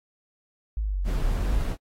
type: linear two-way sweep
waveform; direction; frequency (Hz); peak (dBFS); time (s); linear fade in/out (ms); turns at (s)
sine; down then up; 55 to 34.65 to 55; -24; 0.77-1.61; 0; 1.29
type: noise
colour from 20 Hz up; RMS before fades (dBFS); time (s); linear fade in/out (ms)
brown; -28; 1.04-1.77; 50
effects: AAC 48 kbps